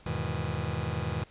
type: chord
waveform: sawtooth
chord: E major seventh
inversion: none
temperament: just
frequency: 82.41 / 103.01 / 123.61 / 154.51 Hz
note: E2 / G#2 / B2 / D#3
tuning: 0 / -14 / +2 / -12 cents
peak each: -31 dBFS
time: 0.06-1.24 s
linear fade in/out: 5 ms
effects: pink hiss -57 dBFS RMS until 1.3 s + resampled to 8000 Hz